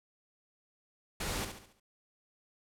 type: noise with echo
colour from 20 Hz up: pink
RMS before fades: -36 dBFS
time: 1.2-1.45 s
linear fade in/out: 5 ms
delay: 70 ms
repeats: 5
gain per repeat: -7 dB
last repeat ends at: 1.8 s
effects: low-pass 12000 Hz 12 dB/octave